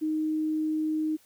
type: tone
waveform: sine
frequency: 311.1 Hz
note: D#4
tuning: in tune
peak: -25 dBFS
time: 0.01-1.17 s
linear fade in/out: 20 ms
effects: white hiss -61 dBFS RMS until 1.25 s